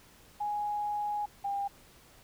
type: tone pair in turn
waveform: sine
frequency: 830.6 / 800.9 Hz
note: G#5 / G5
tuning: 0 / +37 cents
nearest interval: minor second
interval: 63 cents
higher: first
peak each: -30 / -30 dBFS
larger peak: neither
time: 0.4-1.26 / 1.44-1.68 s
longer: first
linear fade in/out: 10 ms
effects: pink hiss -58 dBFS RMS until 2.23 s